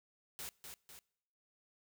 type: noise with echo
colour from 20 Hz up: white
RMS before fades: -45 dBFS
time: 0.39-0.49 s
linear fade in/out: 0 ms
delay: 250 ms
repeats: 2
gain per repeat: -5 dB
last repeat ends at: 0.99 s
effects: noise-tail reverb RT60 0.8 s tail -25 dB re dry